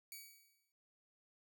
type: tone with exponential decay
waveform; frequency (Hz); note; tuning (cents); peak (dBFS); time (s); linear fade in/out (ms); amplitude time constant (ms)
5% pulse; 2271; C#7; +41; -37; 0.12-0.72; 1; 130
effects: noise-tail reverb RT60 0.8 s tail -26 dB re dry